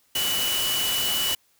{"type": "tone in noise", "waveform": "sine", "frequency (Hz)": 2958, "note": "F#7", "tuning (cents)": -1, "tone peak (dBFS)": -25, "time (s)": [0.15, 1.35], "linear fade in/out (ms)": 5, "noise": "white", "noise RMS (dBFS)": -27, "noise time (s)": [0.15, 1.35], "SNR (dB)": -1, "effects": ["white hiss -64 dBFS RMS until 1.59 s"]}